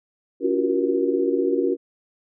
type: tone cluster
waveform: sine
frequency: 281.3 / 345 / 365.2 / 381.1 / 474.4 Hz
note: C#4 / F4 / F#4 / G4 / A#4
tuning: +26 / -21 / -23 / -49 / +30 cents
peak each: -25 dBFS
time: 0.4-1.77 s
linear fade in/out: 50 ms
effects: none